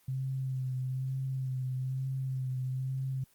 sine tone with vibrato, 130.81 Hz, C3, in tune, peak -31 dBFS, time 0.08-3.24 s, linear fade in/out 5 ms, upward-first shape sine, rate 1.1 Hz, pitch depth 28 cents each way, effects white hiss -66 dBFS RMS until 3.34 s + Opus 24 kbps

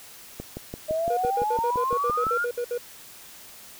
click train, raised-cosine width 2 ms, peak -20 dBFS, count 12, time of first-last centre 0.4-2.268 s, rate 5.89 Hz
sine exponential sweep, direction up, 615 to 1451 Hz, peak -23 dBFS, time 0.88-2.46 s, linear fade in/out 20 ms
triangle tone bursts, 482.3 Hz, B4, 41 cents flat, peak -23 dBFS, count 13, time 1.1-2.779 s, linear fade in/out 5 ms, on 71 ms, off 63 ms
effects white hiss -46 dBFS RMS until 3.79 s

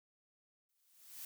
blue noise with exponential growth, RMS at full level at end -45 dBFS, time 0.69-1.25 s, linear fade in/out 2 ms, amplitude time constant 120 ms, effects none

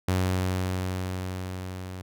sawtooth tone with level ramp, 92.5 Hz, F#2, in tune, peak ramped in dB -18 to -32 dBFS, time 0.08-2.02 s, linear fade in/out 5 ms, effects none

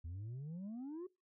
sine exponential sweep, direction up, 79 to 377.8 Hz, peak -40 dBFS, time 0.04-1.07 s, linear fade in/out 10 ms, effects noise-tail reverb RT60 0.2 s tail -20 dB re dry + tanh soft clip ceiling -42 dBFS

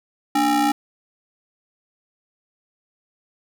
square ring-modulated tone, 261.6 Hz, C4, in tune, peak -14 dBFS, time 0.35-0.72 s, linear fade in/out 5 ms, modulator 555 Hz, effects none

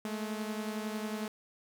sawtooth beating tone pair, 212.9 / 223.9 Hz, G#3 / A3, +43 / +30 cents, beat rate 11 Hz, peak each -32 / -37 dBFS, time 0.05-1.28 s, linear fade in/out 2 ms, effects none

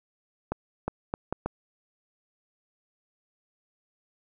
accelerating click train, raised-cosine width 1 ms, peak -14 dBFS, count 5, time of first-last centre 0.52-1.46 s, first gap 360 ms, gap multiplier 0.72, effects none

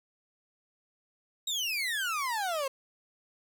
30% pulse exponential sweep, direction down, 3845 to 523.3 Hz, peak -27 dBFS, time 1.47-2.68 s, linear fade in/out 5 ms, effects 11-bit

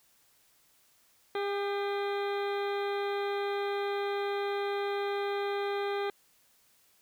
harmonic tone with a mistuned harmonic, 403.2 Hz, G4, 49 cents sharp, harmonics 1 / 2 / 3 / 4 / 5 / 6 / 8 / 9 / 10, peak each -31 / -37 / -41 / -43 / -45 / -47 / -49 / -50 / -51 dBFS, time 1.35-6.1 s, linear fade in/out 2 ms, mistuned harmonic 4, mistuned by -43 cents, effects white hiss -66 dBFS RMS until 7.01 s

